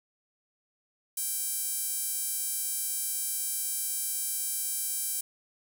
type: tone with high-pass filter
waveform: sawtooth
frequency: 784 Hz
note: G5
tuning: in tune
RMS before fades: -32 dBFS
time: 1.17-5.21 s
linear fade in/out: 5 ms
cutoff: 9600 Hz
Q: 1.5
effects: none